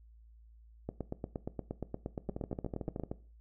two click trains, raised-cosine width 2 ms, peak -23 / -24 dBFS, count 20 / 11, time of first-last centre 0.89-3.115 / 2.29-3.036 s, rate 8.54 / 13.4 Hz, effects noise-tail reverb RT60 0.4 s tail -18 dB re dry + added 56 Hz sine -55 dBFS peak until 3.4 s

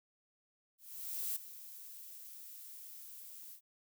violet noise with ADSR envelope, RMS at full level -37 dBFS, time 0.78-3.61 s, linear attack 580 ms, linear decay 8 ms, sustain -14 dB, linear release 83 ms, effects none

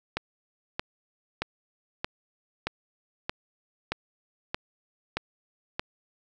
click train, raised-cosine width 0.3 ms, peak -12 dBFS, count 10, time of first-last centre 0.17-5.795 s, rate 1.6 Hz, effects none

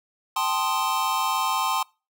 square chord, A half-diminished seventh, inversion third, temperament equal, 784 / 880 / 1046.5 / 1244.5 Hz, G5 / A5 / C6 / Eb6, 0 / 0 / 0 / 0 cents, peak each -31 / -29 / -26 / -31 dBFS, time 0.36-1.83 s, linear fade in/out 5 ms, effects noise-tail reverb RT60 0.3 s tail -25 dB re dry

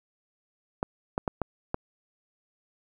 clicks, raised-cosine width 1 ms, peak -13 dBFS, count 5, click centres 0.829 / 1.179 / 1.278 / 1.417 / 1.744 s, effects 9-bit

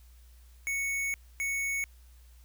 square tone bursts at uneven times, 2217 Hz, C#7, in tune, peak -30 dBFS, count 2, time 0.67-1.14 / 1.4-1.84 s, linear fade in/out 0 ms, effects added 60 Hz sine -52 dBFS peak until 2.44 s + white hiss -65 dBFS RMS until 2.44 s

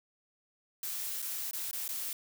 blue noise with dropouts, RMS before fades -37 dBFS, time 0.83-2.13 s, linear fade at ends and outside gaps 2 ms, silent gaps 1.22-1.224 / 1.511-1.532 / 1.712-1.73 / 1.88-1.889 s, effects none

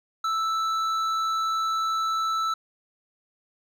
sine tone with hard clipping, 1318.5 Hz, E6, in tune, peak -25 dBFS, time 0.24-2.54 s, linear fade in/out 5 ms, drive 8 dB, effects none

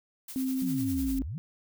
blue noise with tremolo, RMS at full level -40 dBFS, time 0.28-1.19 s, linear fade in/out 5 ms, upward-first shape triangle, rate 10 Hz, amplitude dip 65%
sine tone with pitch glide, 261.6 to 267.1 Hz, C4 to C4, 0 to +36 cents, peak -27 dBFS, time 0.36-1.22 s, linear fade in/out 0 ms, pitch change +36 cents, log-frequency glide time 0.67-0.86 s
sine exponential two-way sweep, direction down then up, 204.8 to 43.61 to 180.5 Hz, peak -33 dBFS, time 0.62-1.38 s, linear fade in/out 0 ms, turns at 1.19 s
effects none

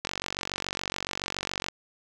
click train, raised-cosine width 0.2 ms, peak -12 dBFS, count 78, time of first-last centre 0.05-1.685 s, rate 47.1 Hz, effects none

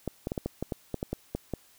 clicks, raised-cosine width 2 ms, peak -17 dBFS, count 12, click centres 0.077 / 0.271 / 0.319 / 0.378 / 0.46 / 0.626 / 0.722 / 0.943 / 1.029 / 1.13 / 1.35 / 1.537 s, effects white hiss -60 dBFS RMS until 1.78 s

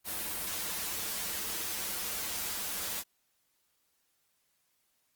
white noise with comb filter, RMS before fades -36 dBFS, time 0.04-3.04 s, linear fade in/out 50 ms, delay 7.5 ms, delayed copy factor -0.75, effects white hiss -75 dBFS RMS until 5.15 s + Opus 32 kbps

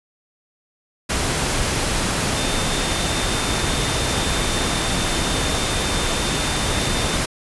sine tone in noise, 3602 Hz, A7, 40 cents sharp, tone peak -30 dBFS, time 2.36-7.17 s, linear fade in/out 10 ms, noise pink, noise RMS -21 dBFS, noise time 1.09-7.26 s, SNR -12 dB, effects resampled to 24000 Hz

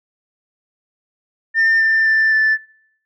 sine tone with pitch steps, 1803 / 1787.4 / 1772 / 1756.7 Hz, A6 / A6 / A6 / A6, +42 / +27 / +12 / -3 cents, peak -10 dBFS, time 1.54-2.58 s, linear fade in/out 50 ms, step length 260 ms, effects noise-tail reverb RT60 0.7 s tail -23 dB re dry + tanh soft clip ceiling -9 dBFS

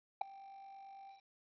triangle tone with ADSR envelope, 784 Hz, G5, in tune, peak -25 dBFS, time 0.21-1.22 s, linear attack 6 ms, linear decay 4 ms, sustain -24 dB, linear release 140 ms, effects resampled to 11025 Hz + 11-bit

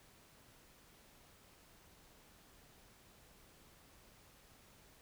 silence, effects pink hiss -64 dBFS RMS until 5.01 s

